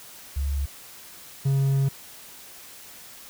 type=tone pair in turn; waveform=sine / triangle; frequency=69.9 / 136.69 Hz; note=C#2 / C#3; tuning=+15 / -24 cents; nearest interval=octave; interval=1161 cents; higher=second; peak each=-23 / -17 dBFS; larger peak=second; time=0.36-0.66 / 1.45-1.89 s; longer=second; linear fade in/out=10 ms; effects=white hiss -45 dBFS RMS until 3.29 s